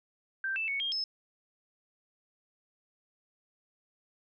sine tone with pitch steps, 1567 / 2645 / 2218 / 3221 / 5200 Hz, G6 / E7 / C#7 / G7 / E8, -1 / +5 / 0 / +46 / -24 cents, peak -30 dBFS, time 0.44-1.04 s, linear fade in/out 2 ms, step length 120 ms, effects none

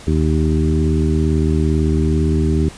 harmonic tone with a mistuned harmonic, 77.78 Hz, D#2, in tune, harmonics 1 / 2 / 3 / 4 / 5, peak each -16 / -19 / -21 / -22 / -23 dBFS, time 0.07-2.69 s, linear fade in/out 5 ms, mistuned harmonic 1, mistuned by -15 cents, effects pink hiss -38 dBFS RMS until 2.77 s + resampled to 22050 Hz

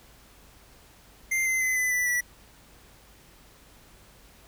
square tone with pitch steps, 2093 / 2064 / 2036 / 2008 / 1980.1 / 1952.8 Hz, C7 / C7 / C7 / B6 / B6 / B6, 0 / -24 / -48 / +28 / +4 / -20 cents, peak -24 dBFS, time 1.31-2.21 s, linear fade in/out 10 ms, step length 150 ms, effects added 50 Hz sine -58 dBFS peak until 4.47 s + pink hiss -55 dBFS RMS until 4.47 s

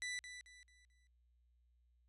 sawtooth tone with echo, 1981 Hz, B6, 5 cents sharp, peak -37 dBFS, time 0.02-0.19 s, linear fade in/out 0 ms, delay 220 ms, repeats 4, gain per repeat -9 dB, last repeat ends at 1.07 s, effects added 60 Hz sine -70 dBFS peak until 2.08 s + resampled to 24000 Hz

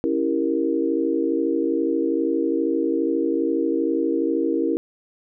sine chord, C# diminished seventh, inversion none, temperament equal, 277.2 / 329.6 / 392 / 466.2 Hz, C#4 / E4 / G4 / Bb4, 0 / 0 / 0 / 0 cents, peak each -25 / -22 / -28 / -25 dBFS, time 0.04-4.77 s, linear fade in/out 0 ms, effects none

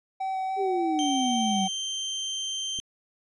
triangle tone with vibrato, 762 Hz, G5, 49 cents flat, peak -25 dBFS, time 0.2-1.68 s, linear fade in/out 10 ms, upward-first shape square, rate 3.4 Hz, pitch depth 8 cents each way
sine exponential sweep, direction down, 409.6 to 185 Hz, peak -25 dBFS, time 0.56-1.69 s, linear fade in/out 50 ms
30% pulse tone, 3136 Hz, G7, in tune, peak -26 dBFS, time 0.99-2.8 s, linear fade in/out 0 ms
click, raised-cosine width 3 ms, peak -31 dBFS, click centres 2.789 s
effects resampled to 24000 Hz

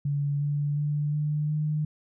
sine tone with pitch steps, 143.2 / 145.37 / 147.57 / 149.8 / 152.07 Hz, D3 / D3 / D3 / D3 / D#3, -43 / -17 / +9 / +35 / -39 cents, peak -24 dBFS, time 0.05-1.85 s, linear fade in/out 5 ms, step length 360 ms, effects none

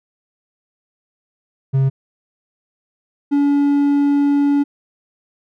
triangle tone pair in turn, 134.5 / 285 Hz, C3 / C#4, +48 / +48 cents, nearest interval octave + minor second, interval 1300 cents, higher second, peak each -10 dBFS, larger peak neither, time 1.73-1.9 / 3.31-4.64 s, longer second, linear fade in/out 20 ms, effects none

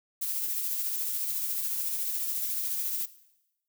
violet noise with tremolo, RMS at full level -30 dBFS, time 0.21-3.06 s, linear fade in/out 10 ms, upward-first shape sine, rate 14 Hz, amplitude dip 30%, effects noise-tail reverb RT60 0.9 s tail -17 dB re dry

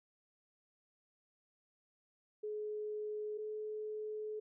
sine tone pair in turn, 423.7 / 428.1 Hz, G#4 / A4, +35 / -47 cents, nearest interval unison, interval 18 cents, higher second, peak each -38 / -39 dBFS, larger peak first, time 2.43-3.38 / 3.38-4.4 s, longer second, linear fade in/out 10 ms, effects none

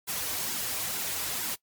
white noise with flanger, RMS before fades -32 dBFS, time 0.07-1.56 s, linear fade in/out 20 ms, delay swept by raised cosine 1.6 to 5.7 ms, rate 2.2 Hz, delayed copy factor -0.65, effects noise-tail reverb RT60 0.1 s tail -21 dB re dry + MP3 96 kbps

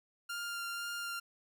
sawtooth tone with vibrato, 1396.9 Hz, F6, in tune, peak -34 dBFS, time 0.29-1.2 s, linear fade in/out 10 ms, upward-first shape sine, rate 2 Hz, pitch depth 10 cents each way, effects none

